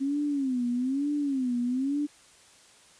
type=tone with vibrato; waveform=sine; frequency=266.2 Hz; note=C4; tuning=30 cents sharp; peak=-25 dBFS; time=0-2.07 s; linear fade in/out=20 ms; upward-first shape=sine; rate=1.1 Hz; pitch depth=170 cents each way; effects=white hiss -56 dBFS RMS until 2.99 s + resampled to 22050 Hz